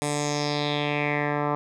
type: tone with low-pass filter sweep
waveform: 10% pulse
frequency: 146.83 Hz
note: D3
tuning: in tune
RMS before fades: -26 dBFS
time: 0.02-1.55 s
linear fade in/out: 0 ms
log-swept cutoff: 9300 to 1200 Hz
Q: 3.9
effects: none